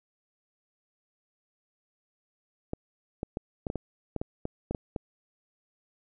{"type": "clicks", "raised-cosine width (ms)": 2, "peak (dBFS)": -18, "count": 12, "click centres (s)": [2.734, 3.231, 3.371, 3.668, 3.701, 3.757, 4.163, 4.215, 4.454, 4.71, 4.748, 4.962], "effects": []}